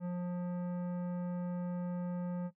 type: tone with tanh clipping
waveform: sine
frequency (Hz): 177.5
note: F3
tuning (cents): +28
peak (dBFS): -36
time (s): 0-2.51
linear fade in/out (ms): 50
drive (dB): 13
effects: noise-tail reverb RT60 0.1 s tail -18 dB re dry